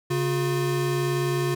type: tone pair together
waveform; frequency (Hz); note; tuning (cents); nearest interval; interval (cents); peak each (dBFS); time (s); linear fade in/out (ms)
square; 138.87 / 357.7; C#3 / F4; +3 / +41; octave + major third; 1638; -26; 0.1-1.55; 10
effects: none